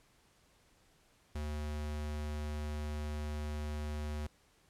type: tone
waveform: square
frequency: 75 Hz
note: D2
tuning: 37 cents sharp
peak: -37 dBFS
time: 1.35-4.27 s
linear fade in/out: 5 ms
effects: pink hiss -68 dBFS RMS until 4.69 s + low-pass 11000 Hz 12 dB/octave